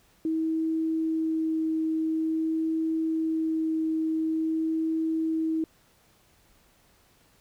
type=tone with vibrato; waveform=sine; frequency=320 Hz; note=D#4; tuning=49 cents sharp; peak=-24 dBFS; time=0.25-5.64 s; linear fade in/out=2 ms; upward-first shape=sine; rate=0.47 Hz; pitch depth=8 cents each way; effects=pink hiss -62 dBFS RMS until 7.4 s